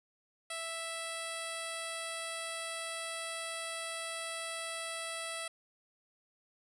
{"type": "tone with low-pass filter", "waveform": "10% pulse", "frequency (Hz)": 659.3, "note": "E5", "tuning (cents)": 0, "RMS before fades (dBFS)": -40, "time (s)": [0.5, 5.48], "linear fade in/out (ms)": 5, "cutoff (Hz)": 9100, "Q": 2.8, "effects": []}